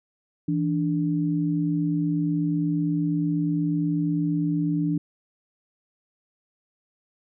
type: tone pair together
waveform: sine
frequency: 164.81 / 293.2 Hz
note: E3 / D4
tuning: 0 / -3 cents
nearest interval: minor seventh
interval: 997 cents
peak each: -24 dBFS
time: 0.48-4.98 s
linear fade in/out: 5 ms
effects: none